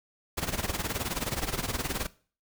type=noise with tremolo; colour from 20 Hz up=pink; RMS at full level=-29 dBFS; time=0.37-2.07 s; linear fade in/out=10 ms; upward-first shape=sine; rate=19 Hz; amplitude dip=80%; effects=noise-tail reverb RT60 0.4 s tail -19 dB re dry